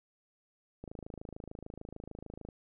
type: click train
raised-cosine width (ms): 2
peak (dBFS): -30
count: 45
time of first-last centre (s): 0.84-2.488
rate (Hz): 26.7
effects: none